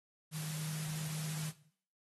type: tone in noise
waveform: sine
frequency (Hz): 155.56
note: D#3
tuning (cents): 0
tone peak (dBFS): -38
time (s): 0.31-1.53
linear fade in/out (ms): 50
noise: white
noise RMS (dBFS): -45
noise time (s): 0.31-1.53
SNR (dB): +4
effects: noise-tail reverb RT60 0.6 s tail -17 dB re dry + AAC 32 kbps